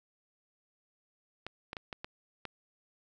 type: clicks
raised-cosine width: 0.3 ms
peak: -23 dBFS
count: 6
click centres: 1.466 / 1.731 / 1.768 / 1.928 / 2.045 / 2.453 s
effects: none